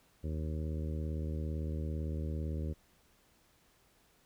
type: harmonic tone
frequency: 77.78 Hz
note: D#2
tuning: in tune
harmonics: 1 / 2 / 3 / 4 / 5 / 6 / 7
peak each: -35 / -41 / -45 / -47 / -49 / -51 / -52 dBFS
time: 0.23-2.74 s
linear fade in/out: 20 ms
effects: pink hiss -68 dBFS RMS until 4.25 s